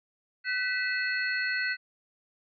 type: tone cluster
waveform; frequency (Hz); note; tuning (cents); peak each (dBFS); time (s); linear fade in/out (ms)
sine; 1510 / 1967 / 2600 / 4307; F#6 / B6 / E7 / C8; +35 / -7 / -24 / +49; -30 / -31 / -37 / -37; 0.44-1.77; 50
effects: none